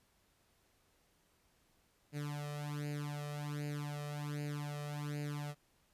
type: tone with flanger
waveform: sawtooth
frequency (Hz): 146.83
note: D3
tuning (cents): 0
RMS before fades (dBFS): -41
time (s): 2.12-5.55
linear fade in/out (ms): 50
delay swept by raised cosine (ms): 0.43 to 1.63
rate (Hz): 1.3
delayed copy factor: +0.85
effects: pink hiss -73 dBFS RMS until 5.93 s + resampled to 32000 Hz